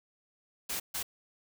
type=noise bursts at uneven times; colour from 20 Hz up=white; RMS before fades=-35 dBFS; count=2; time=0.69-0.8 / 0.94-1.03 s; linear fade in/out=10 ms; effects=none